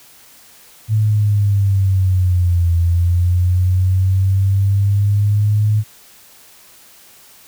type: linear two-way sweep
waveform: sine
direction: down then up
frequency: 109 to 84.7 to 107.1 Hz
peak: -11 dBFS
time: 0.88-5.84 s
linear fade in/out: 50 ms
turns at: 2.74 s
effects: white hiss -45 dBFS RMS until 7.47 s